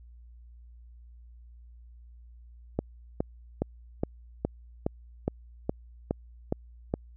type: click train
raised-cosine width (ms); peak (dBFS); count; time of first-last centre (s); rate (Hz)
2; -13; 11; 2.79-6.939; 2.41
effects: added 59 Hz sine -48 dBFS peak until 7.16 s